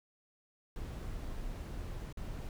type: noise with dropouts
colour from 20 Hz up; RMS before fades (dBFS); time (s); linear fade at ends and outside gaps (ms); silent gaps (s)
brown; -41; 0.76-2.49; 1; 2.126-2.172
effects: none